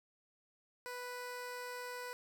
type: tone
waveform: 15% pulse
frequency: 493.9 Hz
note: B4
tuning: in tune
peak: -36 dBFS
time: 0.86-2.13 s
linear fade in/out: 0 ms
effects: none